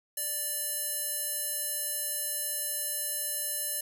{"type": "tone with band-pass filter", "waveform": "square", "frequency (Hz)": 587.3, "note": "D5", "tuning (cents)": 0, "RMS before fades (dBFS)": -33, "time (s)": [0.17, 3.81], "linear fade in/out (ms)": 5, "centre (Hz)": 12000, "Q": 3, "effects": []}